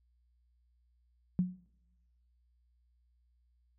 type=tone with exponential decay; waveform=sine; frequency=181.4 Hz; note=F#3; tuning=34 cents flat; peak=-23 dBFS; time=1.39-1.66 s; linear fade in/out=0 ms; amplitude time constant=58 ms; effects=noise-tail reverb RT60 1.0 s tail -23 dB re dry + added 60 Hz sine -68 dBFS peak until 3.78 s